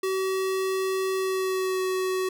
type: tone with pitch glide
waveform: square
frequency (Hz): 380.2 to 373.9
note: F#4 to F#4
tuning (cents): +47 to +18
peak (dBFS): -25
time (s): 0.03-2.29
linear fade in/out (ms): 5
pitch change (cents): -29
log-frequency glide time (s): 1.15-1.82
effects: none